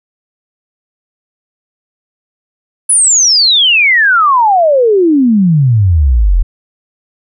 sine exponential sweep, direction down, 10370 to 38.89 Hz, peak -5 dBFS, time 2.89-6.43 s, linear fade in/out 10 ms, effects none

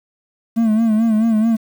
triangle tone with vibrato, 221.9 Hz, A3, 15 cents sharp, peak -10 dBFS, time 0.56-1.57 s, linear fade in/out 20 ms, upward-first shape sine, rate 4.6 Hz, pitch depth 70 cents each way, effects 7-bit

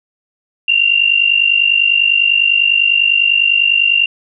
sine tone pair together, 2747 / 2797 Hz, F7 / F7, -29 / +2 cents, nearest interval unison, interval 31 cents, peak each -12 dBFS, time 0.68-4.06 s, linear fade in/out 5 ms, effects none

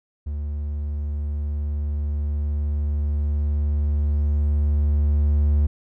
triangle tone with level ramp, 73.42 Hz, D2, in tune, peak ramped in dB -23 to -13 dBFS, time 0.26-5.67 s, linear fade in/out 10 ms, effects none

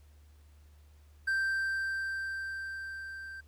triangle tone with level ramp, 1568 Hz, G6, in tune, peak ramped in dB -25 to -40 dBFS, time 1.27-3.41 s, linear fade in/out 10 ms, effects added 74 Hz sine -55 dBFS peak until 3.47 s + pink hiss -69 dBFS RMS until 3.47 s

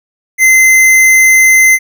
square tone, 2065 Hz, C7, 23 cents flat, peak -4 dBFS, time 0.38-1.79 s, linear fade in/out 50 ms, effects none

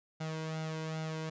sawtooth tone with flanger, 158.5 Hz, D#3, 32 cents sharp, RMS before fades -38 dBFS, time 0.2-1.3 s, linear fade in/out 10 ms, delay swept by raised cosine 1.4 to 2 ms, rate 2.5 Hz, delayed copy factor +0.6, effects resampled to 16000 Hz

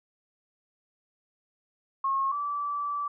sine tone pair in turn, 1085 / 1158.7 Hz, C#6 / D6, -37 / -24 cents, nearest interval minor second, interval 113 cents, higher second, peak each -24 / -28 dBFS, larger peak first, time 2.04-2.32 / 2.32-3.08 s, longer second, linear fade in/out 5 ms, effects none

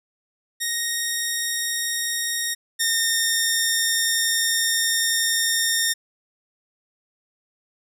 10% pulse tone pair in turn, 1864.7 / 1830.5 Hz, A#6 / A#6, 0 / -32 cents, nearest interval unison, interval 32 cents, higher first, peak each -14 / -10 dBFS, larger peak second, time 0.6-2.55 / 2.79-5.94 s, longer second, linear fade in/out 20 ms, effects none

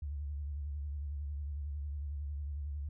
sine tone with vibrato, 72.3 Hz, D2, 27 cents flat, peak -36 dBFS, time 0.02-2.89 s, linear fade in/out 5 ms, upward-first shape sine, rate 11 Hz, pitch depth 77 cents each way, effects none

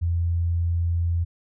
sine tone, 85.1 Hz, F2, 44 cents flat, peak -20 dBFS, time 0.01-1.25 s, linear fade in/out 20 ms, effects none

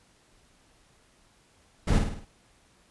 brown noise with echo, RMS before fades -22 dBFS, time 1.87-1.99 s, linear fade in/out 10 ms, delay 52 ms, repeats 5, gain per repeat -5 dB, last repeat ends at 2.25 s, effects pink hiss -62 dBFS RMS until 2.9 s + resampled to 24000 Hz

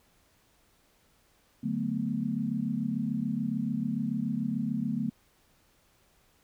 sine chord, B minor seventh, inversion first, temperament equal, 146.83 / 185 / 220 / 246.9 Hz, D3 / F#3 / A3 / B3, 0 / 0 / 0 / 0 cents, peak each -36 / -36 / -31 / -33 dBFS, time 1.63-5.1 s, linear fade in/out 10 ms, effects pink hiss -66 dBFS RMS until 6.43 s

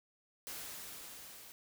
white noise with level ramp, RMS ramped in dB -44 to -54 dBFS, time 0.47-1.52 s, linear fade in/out 0 ms, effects none

